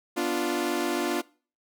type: chord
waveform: sawtooth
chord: B diminished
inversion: none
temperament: equal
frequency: 246.9 / 293.7 / 349.2 Hz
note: B3 / D4 / F4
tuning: 0 / 0 / 0 cents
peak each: -29 / -26 / -24 dBFS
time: 0.16-1.22 s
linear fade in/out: 20 ms
effects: noise-tail reverb RT60 0.4 s tail -22 dB re dry

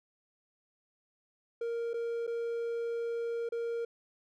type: tone with dropouts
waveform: triangle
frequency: 466.2 Hz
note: A#4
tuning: in tune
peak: -30 dBFS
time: 1.61-3.85 s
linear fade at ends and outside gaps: 5 ms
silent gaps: 1.934-1.94 / 2.268-2.275 / 3.49-3.521 s
effects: none

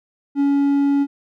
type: tone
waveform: triangle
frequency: 281.4 Hz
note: C#4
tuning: 26 cents sharp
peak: -12 dBFS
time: 0.35-1.07 s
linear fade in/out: 50 ms
effects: none

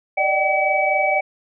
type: tone cluster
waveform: sine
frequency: 586 / 610 / 767 / 2284 Hz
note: D5 / D#5 / G5 / D7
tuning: -4 / -34 / -38 / -49 cents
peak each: -24 / -23 / -20 / -20 dBFS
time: 0.17-1.21 s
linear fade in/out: 10 ms
effects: none

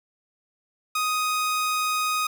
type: tone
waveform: sawtooth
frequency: 1249 Hz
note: D#6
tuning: 6 cents sharp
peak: -19 dBFS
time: 0.95-2.27 s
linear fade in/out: 5 ms
effects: none

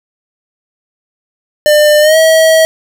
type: tone with pitch glide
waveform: square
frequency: 599 to 642 Hz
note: D5 to E5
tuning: +34 to -46 cents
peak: -5 dBFS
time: 1.66-2.65 s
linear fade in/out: 0 ms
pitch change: +120 cents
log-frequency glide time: 2.01-2.17 s
effects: none

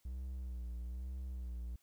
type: tone with vibrato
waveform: triangle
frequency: 61.9 Hz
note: B1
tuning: 5 cents sharp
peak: -38 dBFS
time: 0.05-1.76 s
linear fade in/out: 5 ms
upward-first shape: sine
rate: 1.1 Hz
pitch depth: 73 cents each way
effects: white hiss -75 dBFS RMS until 1.82 s

